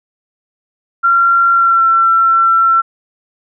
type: tone with pitch glide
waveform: sine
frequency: 1374 to 1348.8 Hz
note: F6 to E6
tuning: -29 to +39 cents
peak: -7 dBFS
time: 1.03-2.82 s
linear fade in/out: 20 ms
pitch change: -32 cents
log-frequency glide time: 1.52-1.86 s
effects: none